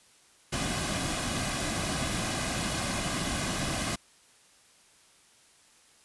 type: noise with comb filter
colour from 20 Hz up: pink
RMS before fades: -31 dBFS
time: 0.52-3.96 s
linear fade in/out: 10 ms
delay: 2.2 ms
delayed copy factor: -0.55
effects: white hiss -60 dBFS RMS until 6.04 s + resampled to 24000 Hz